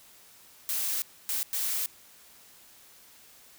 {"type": "noise bursts at uneven times", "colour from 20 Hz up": "blue", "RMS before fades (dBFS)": -30, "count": 3, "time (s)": [[0.69, 1.02], [1.29, 1.43], [1.53, 1.86]], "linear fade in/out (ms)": 0, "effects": ["white hiss -55 dBFS RMS until 3.58 s"]}